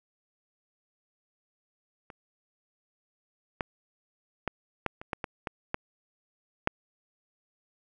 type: clicks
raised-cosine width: 0.5 ms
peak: -29 / -14 / -14 / -12 / -26 / -15 / -17 / -17 / -13 / -8 dBFS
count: 10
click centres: 2.102 / 3.608 / 4.477 / 4.863 / 5.015 / 5.132 / 5.242 / 5.472 / 5.744 / 6.674 s
effects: none